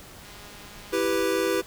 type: click train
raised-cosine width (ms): 0.2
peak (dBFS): -31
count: 156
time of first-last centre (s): 0.25-1.006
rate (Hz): 205
type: chord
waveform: square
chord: E minor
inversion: none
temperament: equal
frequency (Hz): 329.6 / 392 / 493.9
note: E4 / G4 / B4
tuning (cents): 0 / 0 / 0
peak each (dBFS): -29 / -27 / -27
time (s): 0.92-1.62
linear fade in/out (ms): 20
effects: pink hiss -46 dBFS RMS until 1.66 s